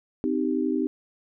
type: chord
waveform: sine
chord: C minor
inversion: none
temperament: equal with one note detuned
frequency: 259.5 / 311.1 / 392 Hz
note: C4 / Eb4 / G4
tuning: -14 / 0 / 0 cents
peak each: -26 / -26 / -29 dBFS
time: 0.24-0.87 s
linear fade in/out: 0 ms
effects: none